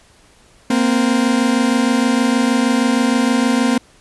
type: tone pair together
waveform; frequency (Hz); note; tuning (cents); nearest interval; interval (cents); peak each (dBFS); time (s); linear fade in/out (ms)
40% pulse; 233.1 / 259.5; A#3 / C4; 0 / -14; major second; 186; -15; 0.7-3.78; 5
effects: pink hiss -50 dBFS RMS until 4 s + resampled to 24000 Hz